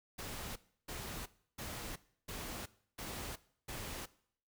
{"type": "noise bursts", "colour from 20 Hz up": "pink", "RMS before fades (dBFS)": -44, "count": 6, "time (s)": [0.18, 4.06], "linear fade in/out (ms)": 10, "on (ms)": 380, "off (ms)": 320, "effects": ["noise-tail reverb RT60 0.6 s tail -19 dB re dry"]}